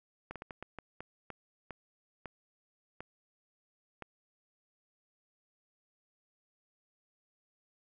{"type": "slowing click train", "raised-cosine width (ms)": 0.5, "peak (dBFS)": -27, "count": 12, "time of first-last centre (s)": [0.31, 4.023], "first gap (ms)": 47, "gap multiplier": 1.36, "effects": []}